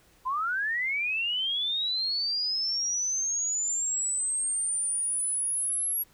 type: linear sweep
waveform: sine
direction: up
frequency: 987.8 to 11400 Hz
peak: -26 dBFS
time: 0.25-6.04 s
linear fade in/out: 20 ms
effects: pink hiss -61 dBFS RMS until 6.13 s